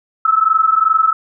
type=tone pair together; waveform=sine; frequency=1294 / 1316.6 Hz; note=E6 / E6; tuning=-32 / -3 cents; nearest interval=unison; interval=29 cents; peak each=-13 dBFS; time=0.25-1.13 s; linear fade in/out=5 ms; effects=none